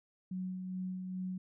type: tone with tremolo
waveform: sine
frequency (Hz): 185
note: F#3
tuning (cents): 0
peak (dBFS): -35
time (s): 0.31-1.38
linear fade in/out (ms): 5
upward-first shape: sine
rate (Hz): 2.4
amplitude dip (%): 35
effects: none